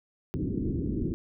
white low-pass noise, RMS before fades -30 dBFS, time 0.34-1.14 s, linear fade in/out 0 ms, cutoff 360 Hz, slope 48 dB/octave, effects none

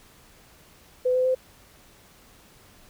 sine tone with pitch steps, 504 / 509.6 / 515.2 Hz, B4 / C5 / C5, +35 / -46 / -27 cents, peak -19 dBFS, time 1.05-1.35 s, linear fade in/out 10 ms, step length 100 ms, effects pink hiss -54 dBFS RMS until 2.89 s

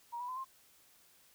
sine tone with pitch steps, 946 / 982.2 / 1019.8 / 1058.8 Hz, A#5 / B5 / C6 / C6, +25 / -10 / -45 / +20 cents, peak -38 dBFS, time 0.12-0.448 s, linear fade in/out 20 ms, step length 82 ms, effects white hiss -65 dBFS RMS until 1.34 s

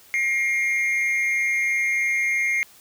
triangle tone with amplitude modulation, 2132 Hz, C7, 32 cents sharp, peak -15 dBFS, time 0.14-2.63 s, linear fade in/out 0 ms, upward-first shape sine, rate 223 Hz, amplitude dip 65%, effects white hiss -51 dBFS RMS until 2.8 s

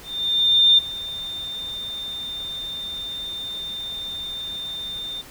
sine tone with ADSR envelope, 3607 Hz, A7, 42 cents sharp, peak -10 dBFS, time 0.03-5.22 s, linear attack 750 ms, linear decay 14 ms, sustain -18 dB, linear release 17 ms, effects pink hiss -43 dBFS RMS until 5.3 s

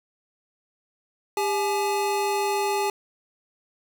square tone pair together, 400 / 847.6 Hz, G4 / G#5, +35 / +35 cents, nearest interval octave + minor second, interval 1300 cents, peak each -26 dBFS, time 1.37-2.9 s, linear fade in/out 2 ms, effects none

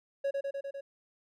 triangle tone with echo, 554.4 Hz, C#5, in tune, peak -26 dBFS, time 0.24-0.31 s, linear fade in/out 10 ms, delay 100 ms, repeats 5, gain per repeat -2 dB, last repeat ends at 0.81 s, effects none

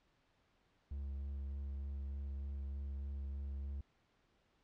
triangle tone with vibrato, 69.3 Hz, C#2, in tune, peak -38 dBFS, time 0.91-3.81 s, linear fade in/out 5 ms, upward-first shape sine, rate 3.3 Hz, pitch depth 15 cents each way, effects pink hiss -75 dBFS RMS until 4.63 s + low-pass 4000 Hz 12 dB/octave

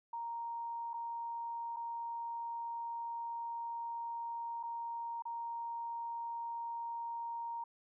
sine tone with dropouts, 932.3 Hz, A#5, in tune, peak -38 dBFS, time 0.13-7.64 s, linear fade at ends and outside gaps 5 ms, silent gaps 0.934-0.939 / 1.763-1.767 / 4.63-4.634 / 5.223-5.253 s, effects none

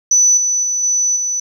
sine tone with level steps, 5980 Hz, F#8, 17 cents sharp, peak -7 / -13 / -15 / -12 / -16 dBFS, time 0.11-1.4 s, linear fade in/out 5 ms, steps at 0.37 / 0.63 / 0.83 / 1.16 s, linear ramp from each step 5 ms, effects tanh soft clip ceiling -3 dBFS + 8-bit

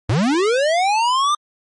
square linear sweep, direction up, 89.8 to 1215 Hz, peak -15 dBFS, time 0.09-1.35 s, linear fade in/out 5 ms, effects low-pass 7000 Hz 12 dB/octave + MP3 48 kbps

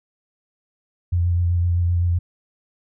sine tone with vibrato, 87.1 Hz, F2, 4 cents flat, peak -16 dBFS, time 1.12-2.19 s, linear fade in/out 10 ms, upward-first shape sine, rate 7.8 Hz, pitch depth 23 cents each way, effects none

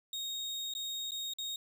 35% pulse tone with dropouts, 3729 Hz, A#7, in tune, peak -34 dBFS, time 0.13-1.56 s, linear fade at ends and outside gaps 2 ms, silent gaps 0.738-0.75 / 1.109-1.118 / 1.336-1.385 s, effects none

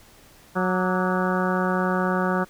harmonic tone with a mistuned harmonic, 183.8 Hz, F#3, 11 cents flat, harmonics 1 / 2 / 3 / 4 / 5 / 6 / 7 / 8 / 9, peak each -24 / -28 / -29 / -31 / -31 / -31 / -32 / -30 / -37 dBFS, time 0.55-2.45 s, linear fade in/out 20 ms, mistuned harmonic 6, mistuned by +82 cents, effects pink hiss -52 dBFS RMS until 2.49 s

